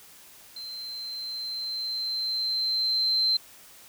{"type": "tone with level ramp", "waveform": "sine", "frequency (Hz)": 4109, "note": "C8", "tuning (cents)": -32, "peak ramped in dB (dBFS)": [-36, -20], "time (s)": [0.56, 3.37], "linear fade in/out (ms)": 5, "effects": ["white hiss -51 dBFS RMS until 3.88 s"]}